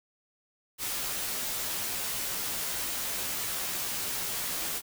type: noise with comb filter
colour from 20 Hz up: white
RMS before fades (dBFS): -33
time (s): 0.78-4.82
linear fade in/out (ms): 50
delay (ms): 14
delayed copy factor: -0.6
effects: none